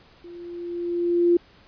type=tone with level ramp; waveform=sine; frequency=346.6 Hz; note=F4; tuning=13 cents flat; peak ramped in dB=-39 to -13 dBFS; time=0.24-1.37 s; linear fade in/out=5 ms; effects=pink hiss -54 dBFS RMS until 1.67 s + resampled to 11025 Hz